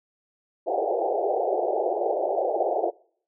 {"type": "band-pass noise", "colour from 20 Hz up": "white", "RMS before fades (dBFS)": -25, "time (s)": [0.66, 2.91], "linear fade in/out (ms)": 20, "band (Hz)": [350, 800], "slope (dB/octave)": 96, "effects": ["noise-tail reverb RT60 0.6 s tail -25 dB re dry"]}